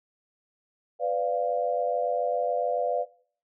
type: chord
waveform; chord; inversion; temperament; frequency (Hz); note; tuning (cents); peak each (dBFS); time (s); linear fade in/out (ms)
sine; B diminished; none; equal with one note detuned; 500.2 / 587.3 / 698.5; B4 / D5 / F5; +22 / 0 / 0; -28; 0.99-3.06; 50
effects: noise-tail reverb RT60 0.5 s tail -19 dB re dry